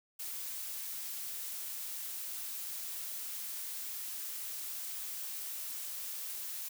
blue noise, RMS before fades -41 dBFS, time 0.19-6.69 s, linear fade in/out 10 ms, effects none

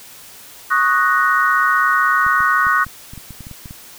sine chord, D# minor seventh, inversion third, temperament equal, 1108.7 / 1244.5 / 1480 / 1864.7 Hz, C#6 / D#6 / F#6 / A#6, 0 / 0 / 0 / 0 cents, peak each -18 / -18 / -16 / -21 dBFS, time 0.7-2.85 s, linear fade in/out 20 ms
clicks, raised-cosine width 5 ms, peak -22 dBFS, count 12, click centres 2.265 / 2.405 / 2.668 / 2.866 / 3.135 / 3.177 / 3.307 / 3.407 / 3.469 / 3.513 / 3.658 / 3.709 s
effects white hiss -40 dBFS RMS until 3.98 s

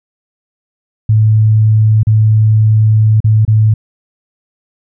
sine tone with dropouts, 108.7 Hz, A2, 21 cents flat, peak -5 dBFS, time 1.09-3.74 s, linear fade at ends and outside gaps 5 ms, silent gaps 2.032-2.069 / 3.204-3.243 / 3.451-3.478 s, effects none

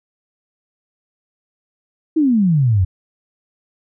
sine exponential sweep, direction down, 329.6 to 87 Hz, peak -11 dBFS, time 2.16-2.85 s, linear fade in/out 10 ms, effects none

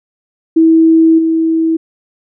sine tone with level steps, 324.5 Hz, E4, 27 cents flat, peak -4 / -9 dBFS, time 0.56-1.77 s, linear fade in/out 10 ms, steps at 1.18 s, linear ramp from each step 10 ms, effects none

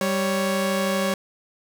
sawtooth tone pair together, 195.65 / 554.4 Hz, G3 / C#5, -3 / 0 cents, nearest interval octave + tritone, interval 1803 cents, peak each -20 dBFS, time 0.01-1.14 s, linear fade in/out 2 ms, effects none

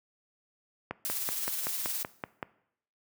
click train, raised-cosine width 0.5 ms, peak -18 dBFS, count 9, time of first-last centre 0.91-2.428 s, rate 5.27 Hz
blue noise with tremolo, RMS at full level -32 dBFS, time 1.05-2.03 s, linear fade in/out 0 ms, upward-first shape triangle, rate 19 Hz, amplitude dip 40%
effects noise-tail reverb RT60 0.7 s tail -19 dB re dry + high-pass 100 Hz 12 dB/octave

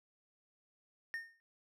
triangle tone with exponential decay, 1831 Hz, A#6, 32 cents flat, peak -33 dBFS, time 1.14-1.4 s, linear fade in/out 0 ms, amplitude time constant 55 ms, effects none

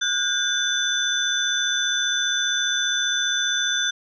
sine tone cluster, 1456 / 1591 / 3511 / 6090 Hz, F#6 / G6 / A7 / F#8, -28 / +25 / -4 / +49 cents, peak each -27 / -27 / -23 / -28 dBFS, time 0.01-3.91 s, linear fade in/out 10 ms, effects none

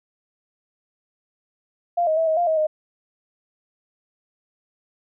sine tone with pitch steps, 695 / 629 / 651 / 634 / 698 / 636 / 618 Hz, F5 / D#5 / E5 / D#5 / F5 / D#5 / D#5, -9 / +19 / -22 / +32 / -1 / +38 / -12 cents, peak -17 dBFS, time 1.97-2.67 s, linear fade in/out 10 ms, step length 100 ms, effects none

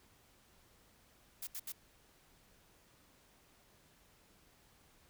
blue noise bursts, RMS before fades -43 dBFS, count 3, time 1.42-1.722 s, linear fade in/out 5 ms, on 52 ms, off 73 ms, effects pink hiss -67 dBFS RMS until 5.09 s

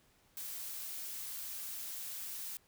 blue noise, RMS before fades -43 dBFS, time 0.37-2.57 s, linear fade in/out 0 ms, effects pink hiss -69 dBFS RMS until 2.67 s

